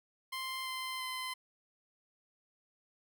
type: tone with pitch steps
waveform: 15% pulse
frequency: 1046.5 / 1037.5 / 1028.5 Hz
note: C6 / C6 / C6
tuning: 0 / -15 / -30 cents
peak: -31 dBFS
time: 0.32-1.34 s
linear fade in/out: 10 ms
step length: 340 ms
effects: none